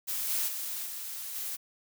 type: noise with level steps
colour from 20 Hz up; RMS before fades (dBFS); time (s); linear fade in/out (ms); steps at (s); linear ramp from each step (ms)
blue; -33 / -30 / -36 / -39 / -36; 0.07-1.57; 20; 0.28 / 0.47 / 0.85 / 1.34; 20
effects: none